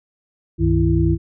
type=tone cluster; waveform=sine; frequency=66.7 / 97.2 / 157.1 / 332.7 Hz; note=C2 / G2 / D#3 / E4; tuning=+34 / -14 / +17 / +16 cents; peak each=-19 dBFS; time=0.58-1.18 s; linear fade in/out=50 ms; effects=none